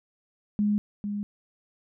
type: tone pair in turn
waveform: sine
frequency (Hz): 207.7 / 205.2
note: G#3 / G#3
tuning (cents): 0 / -21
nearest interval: unison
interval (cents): 21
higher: first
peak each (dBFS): -21 / -28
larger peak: first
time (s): 0.59-0.78 / 1.04-1.23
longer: neither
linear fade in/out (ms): 0
effects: none